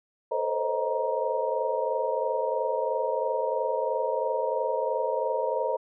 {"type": "tone cluster", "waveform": "sine", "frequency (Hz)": [441.9, 512, 535, 626, 941], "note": ["A4", "C5", "C5", "D#5", "A#5"], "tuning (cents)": [7, -38, 38, 10, 16], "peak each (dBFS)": [-32, -31, -31, -31, -31], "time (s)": [0.31, 5.77], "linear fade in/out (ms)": 10, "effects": []}